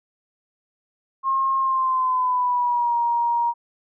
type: tone with pitch glide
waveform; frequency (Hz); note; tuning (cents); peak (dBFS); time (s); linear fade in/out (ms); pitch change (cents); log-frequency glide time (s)
sine; 1072 to 944.1; C6 to A#5; +42 to +22; -18; 1.23-3.54; 50; -220; 1.58-2.97
effects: none